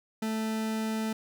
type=tone; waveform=40% pulse; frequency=220 Hz; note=A3; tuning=in tune; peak=-28 dBFS; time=0.22-1.13 s; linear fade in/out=5 ms; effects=none